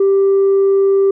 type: tone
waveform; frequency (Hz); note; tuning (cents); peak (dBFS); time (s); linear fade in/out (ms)
sine; 392; G4; 0; -7; 0-1.11; 5
effects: tanh soft clip ceiling -7 dBFS